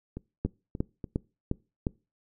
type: two click trains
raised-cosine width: 3 ms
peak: -14 / -23 dBFS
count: 5 / 4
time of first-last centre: 0.45-1.868 / 0.17-1.042 s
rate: 2.82 / 3.44 Hz
effects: noise-tail reverb RT60 0.3 s tail -24 dB re dry